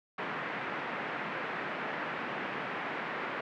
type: band-pass noise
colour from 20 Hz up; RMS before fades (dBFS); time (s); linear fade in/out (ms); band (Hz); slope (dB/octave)
white; -37; 0.18-3.41; 5; 150 to 2100; 24
effects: none